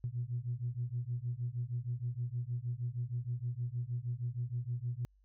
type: beating tone pair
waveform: sine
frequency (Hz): 118.2 / 124.6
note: A#2 / B2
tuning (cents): +24 / +16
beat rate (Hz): 6.4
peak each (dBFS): -37 / -37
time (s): 0.04-5.05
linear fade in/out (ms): 0
effects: tanh soft clip ceiling -27 dBFS + added 49 Hz sine -64 dBFS peak until 5.24 s